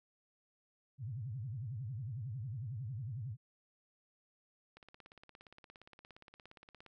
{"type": "tone with vibrato", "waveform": "sine", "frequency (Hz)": 119.1, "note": "A#2", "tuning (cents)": 38, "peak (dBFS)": -39, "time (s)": [0.98, 3.37], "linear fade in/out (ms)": 50, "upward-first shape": "sine", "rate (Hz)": 11, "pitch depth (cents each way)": 290}
{"type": "click train", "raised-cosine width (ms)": 0.3, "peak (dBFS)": -39, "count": 37, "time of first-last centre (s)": [4.77, 6.863], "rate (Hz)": 17.2}
{"effects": []}